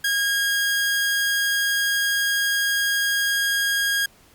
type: tone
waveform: sawtooth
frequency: 1632 Hz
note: G#6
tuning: 31 cents flat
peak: -16 dBFS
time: 0.04-4.06 s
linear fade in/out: 5 ms
effects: pink hiss -54 dBFS RMS until 4.34 s + Opus 48 kbps